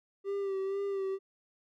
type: tone with vibrato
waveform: triangle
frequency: 392 Hz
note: G4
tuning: in tune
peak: -29 dBFS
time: 0.24-1.19 s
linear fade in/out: 50 ms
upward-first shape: sine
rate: 2.1 Hz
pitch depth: 35 cents each way
effects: none